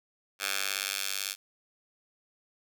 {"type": "tone with high-pass filter sweep", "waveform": "10% pulse", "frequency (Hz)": 98, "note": "G2", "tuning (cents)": 0, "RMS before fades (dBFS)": -33, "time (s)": [0.39, 1.36], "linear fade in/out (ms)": 50, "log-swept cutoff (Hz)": [1800, 3700], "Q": 0.76, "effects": []}